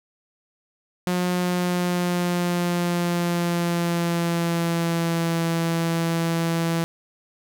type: tone with pitch glide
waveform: sawtooth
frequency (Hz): 179.4 to 166.42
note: F3 to E3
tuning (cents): +47 to +17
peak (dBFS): -17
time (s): 1.07-6.84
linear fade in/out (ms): 0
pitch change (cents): -130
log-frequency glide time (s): 1.31-5.4
effects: none